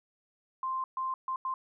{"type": "tone bursts at uneven times", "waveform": "sine", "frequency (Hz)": 1046.5, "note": "C6", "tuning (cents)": 0, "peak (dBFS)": -30, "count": 4, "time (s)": [[0.63, 0.84], [0.97, 1.14], [1.28, 1.36], [1.45, 1.54]], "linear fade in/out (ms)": 2, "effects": []}